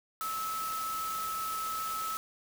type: tone in noise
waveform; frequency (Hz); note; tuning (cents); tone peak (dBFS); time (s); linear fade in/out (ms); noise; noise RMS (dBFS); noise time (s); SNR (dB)
sine; 1300; E6; -24; -33; 0.21-2.17; 0; white; -41; 0.21-2.17; +5
effects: none